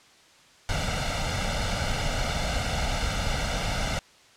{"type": "noise with comb filter", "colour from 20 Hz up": "pink", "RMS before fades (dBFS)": -27, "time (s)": [0.69, 3.99], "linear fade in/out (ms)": 0, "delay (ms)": 1.4, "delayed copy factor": 0.75, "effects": ["white hiss -55 dBFS RMS until 4.36 s", "low-pass 6000 Hz 12 dB/octave"]}